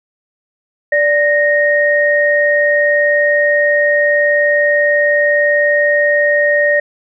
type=tone pair together; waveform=sine; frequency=586 / 1860.4 Hz; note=D5 / A#6; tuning=-4 / -4 cents; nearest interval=octave + minor sixth; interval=2000 cents; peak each=-12 dBFS; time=0.92-6.8 s; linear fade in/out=5 ms; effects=none